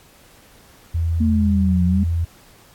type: tone with pitch glide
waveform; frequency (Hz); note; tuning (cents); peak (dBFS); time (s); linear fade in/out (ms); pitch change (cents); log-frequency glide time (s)
sine; 83 to 84.01; E2 to E2; +12 to +33; -17; 0.94-2.25; 10; +21; 1.46-1.78
type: exponential two-way sweep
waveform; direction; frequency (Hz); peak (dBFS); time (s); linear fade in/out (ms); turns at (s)
sine; down then up; 230.2 to 175.8 to 203.3; -16; 1.2-2.04; 10; 1.85
effects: pink hiss -50 dBFS RMS until 2.74 s + AAC 64 kbps